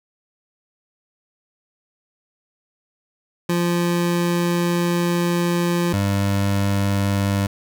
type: tone pair in turn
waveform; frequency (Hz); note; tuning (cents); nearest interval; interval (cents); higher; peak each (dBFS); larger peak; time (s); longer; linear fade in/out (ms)
25% pulse; 173.4 / 99.47; F3 / G2; -12 / +26; minor seventh; 962; first; -14; neither; 3.49-5.93 / 5.93-7.47; first; 5
effects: none